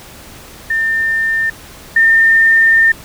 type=tone pair in turn; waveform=sine; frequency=1800 / 1809.4 Hz; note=A6 / A6; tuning=+39 / +48 cents; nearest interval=unison; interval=9 cents; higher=second; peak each=-12 / -6 dBFS; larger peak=second; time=0.7-1.5 / 1.96-2.92 s; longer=second; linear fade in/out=5 ms; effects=pink hiss -36 dBFS RMS until 3.04 s